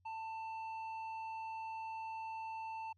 square tone with low-pass filter, 890 Hz, A5, 20 cents sharp, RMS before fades -44 dBFS, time 0.05-2.93 s, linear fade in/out 10 ms, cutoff 2000 Hz, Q 1.8, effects added 90 Hz sine -70 dBFS peak until 2.97 s

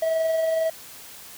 triangle tone with amplitude modulation, 647 Hz, E5, 32 cents flat, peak -17 dBFS, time 0.02-0.7 s, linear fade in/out 5 ms, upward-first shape sine, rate 22 Hz, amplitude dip 30%, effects white hiss -43 dBFS RMS until 1.37 s

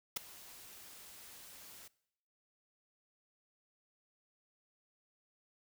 white noise with ADSR envelope, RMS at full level -32 dBFS, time 0.16-1.88 s, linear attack 10 ms, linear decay 6 ms, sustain -22 dB, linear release 6 ms, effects noise-tail reverb RT60 0.8 s tail -22 dB re dry

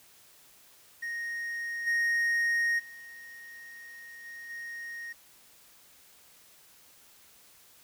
triangle tone with level steps, 1864.7 Hz, A#6, in tune, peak -31 / -23 / -43 / -40 / -36 dBFS, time 1.02-5.13 s, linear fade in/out 10 ms, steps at 1.86 / 2.78 / 4.24 / 4.49 s, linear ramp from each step 20 ms, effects white hiss -58 dBFS RMS until 7.83 s

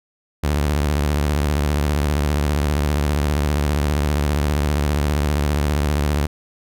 sawtooth tone with vibrato, 73.3 Hz, D2, 3 cents flat, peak -13 dBFS, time 0.43-6.27 s, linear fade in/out 10 ms, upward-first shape sine, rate 15 Hz, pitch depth 120 cents each way, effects none

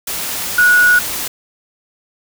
sine tone in noise, 1461 Hz, F#6, 22 cents flat, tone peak -7 dBFS, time 0.58-0.99 s, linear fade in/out 5 ms, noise white, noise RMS -22 dBFS, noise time 0.07-1.28 s, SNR +12 dB, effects none

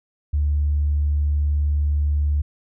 sine tone, 73.42 Hz, D2, in tune, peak -16 dBFS, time 0.33-2.42 s, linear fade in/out 10 ms, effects tanh soft clip ceiling -12 dBFS

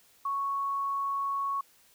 sine tone, 1108.7 Hz, C#6, in tune, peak -28 dBFS, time 0.25-1.61 s, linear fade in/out 5 ms, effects white hiss -62 dBFS RMS until 1.94 s

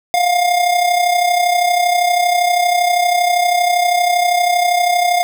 square tone with amplitude modulation, 708 Hz, F5, 23 cents sharp, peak -10 dBFS, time 0.14-5.23 s, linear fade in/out 0 ms, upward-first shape sine, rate 32.6 Hz, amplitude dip 55%, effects none

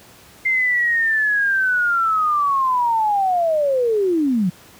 sine linear sweep, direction down, 2099 to 168 Hz, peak -15 dBFS, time 0.45-4.5 s, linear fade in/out 10 ms, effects pink hiss -46 dBFS RMS until 4.79 s + high-pass 80 Hz 12 dB/octave

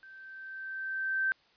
sine tone with level ramp, 1555 Hz, G6, 14 cents flat, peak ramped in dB -49 to -25 dBFS, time 0.03-1.32 s, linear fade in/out 0 ms, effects white hiss -65 dBFS RMS until 1.56 s + resampled to 11025 Hz

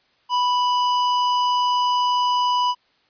square tone, 987.8 Hz, B5, in tune, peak -18 dBFS, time 0.29-2.75 s, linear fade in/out 50 ms, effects white hiss -62 dBFS RMS until 3.09 s + resampled to 11025 Hz

